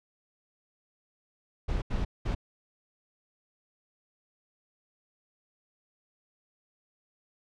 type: noise bursts at uneven times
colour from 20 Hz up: brown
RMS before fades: -29 dBFS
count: 3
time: 1.68-1.82 / 1.9-2.05 / 2.25-2.35 s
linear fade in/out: 10 ms
effects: low-pass 5000 Hz 12 dB/octave